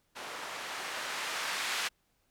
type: noise with low-pass filter sweep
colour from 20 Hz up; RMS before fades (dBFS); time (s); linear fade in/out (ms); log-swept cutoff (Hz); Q
violet; -37; 0.15-1.89; 20; 870 to 1900; 0.75
effects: pink hiss -74 dBFS RMS until 2.3 s